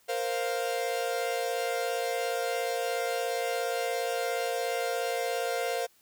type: chord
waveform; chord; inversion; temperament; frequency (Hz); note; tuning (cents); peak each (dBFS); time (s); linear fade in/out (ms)
45% pulse; Bb suspended second; none; equal; 466.2 / 523.3 / 698.5; Bb4 / C5 / F5; 0 / 0 / 0; -33; 0.08-5.87; 20
effects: white hiss -64 dBFS RMS until 6.01 s